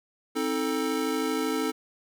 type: chord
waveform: square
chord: A diminished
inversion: first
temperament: just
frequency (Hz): 264 / 316.8 / 440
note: C4 / Eb4 / A4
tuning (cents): +16 / +31 / 0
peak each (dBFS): -31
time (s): 0.35-1.72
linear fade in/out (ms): 20
effects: none